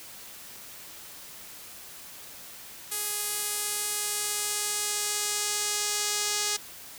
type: tone with band-pass filter sweep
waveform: sawtooth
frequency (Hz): 415.3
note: G#4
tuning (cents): 0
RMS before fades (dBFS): -30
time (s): 2.91-6.57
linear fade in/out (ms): 10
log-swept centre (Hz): 11000 to 6500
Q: 1.4
effects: white hiss -45 dBFS RMS until 6.98 s